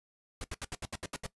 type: noise bursts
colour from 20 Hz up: pink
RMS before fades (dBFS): -38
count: 9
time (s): 0.41-1.265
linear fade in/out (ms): 2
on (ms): 31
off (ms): 72
effects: noise-tail reverb RT60 0.1 s tail -18 dB re dry + resampled to 24000 Hz